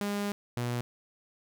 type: tone pair in turn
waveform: sawtooth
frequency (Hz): 203.6 / 121.06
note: G#3 / B2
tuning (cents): -34 / -34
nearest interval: major sixth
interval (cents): 900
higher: first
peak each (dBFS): -26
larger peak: neither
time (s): 0.01-0.32 / 0.57-0.81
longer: first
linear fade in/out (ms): 0
effects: none